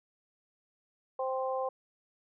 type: harmonic tone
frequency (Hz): 261.6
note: C4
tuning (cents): 0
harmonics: 2 / 3 / 4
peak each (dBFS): -32 / -36 / -38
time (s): 1.19-1.69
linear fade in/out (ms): 5
effects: none